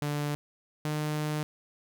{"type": "tone pair in turn", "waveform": "sawtooth", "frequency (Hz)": [146.83, 151.57], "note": ["D3", "D#3"], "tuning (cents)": [0, -45], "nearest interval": "minor second", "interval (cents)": 55, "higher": "second", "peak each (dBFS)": -25, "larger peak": "neither", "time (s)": [[0.02, 0.35], [0.85, 1.43]], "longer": "second", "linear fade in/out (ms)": 0, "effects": []}